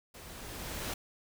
pink noise with level ramp, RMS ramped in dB -50 to -36 dBFS, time 0.14-0.94 s, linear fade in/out 5 ms, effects none

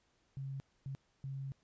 sine tone bursts at uneven times, 135.9 Hz, C#3, 34 cents flat, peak -39 dBFS, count 3, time 0.37-0.6 / 0.86-0.95 / 1.24-1.52 s, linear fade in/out 0 ms, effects pink hiss -75 dBFS RMS until 1.63 s + resampled to 16000 Hz

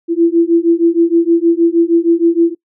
sine beating tone pair, 333.2 / 339.6 Hz, E4 / F4, +19 / -48 cents, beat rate 6.4 Hz, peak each -11 dBFS, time 0.08-2.55 s, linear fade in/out 50 ms, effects noise-tail reverb RT60 0.1 s tail -22 dB re dry

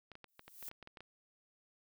clicks, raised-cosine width 0.3 ms, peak -35 dBFS, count 12, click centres 0.117 / 0.154 / 0.243 / 0.394 / 0.48 / 0.627 / 0.684 / 0.714 / 0.827 / 0.874 / 0.972 / 1.006 s
violet noise with exponential growth, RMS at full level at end -44 dBFS, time 0.28-0.69 s, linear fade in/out 2 ms, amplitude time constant 87 ms
effects none

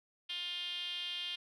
5% pulse tone with band-pass filter, 353.4 Hz, F4, 21 cents sharp, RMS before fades -40 dBFS, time 0.29-1.36 s, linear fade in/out 10 ms, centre 3200 Hz, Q 6.2, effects none

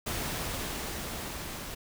pink noise with level ramp, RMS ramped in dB -33 to -40 dBFS, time 0.06-1.75 s, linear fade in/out 10 ms, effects none

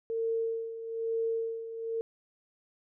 sine tone with tremolo, 454.2 Hz, A#4, 45 cents flat, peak -27 dBFS, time 0.1-2.01 s, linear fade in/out 0 ms, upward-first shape sine, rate 1.1 Hz, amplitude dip 70%, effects none

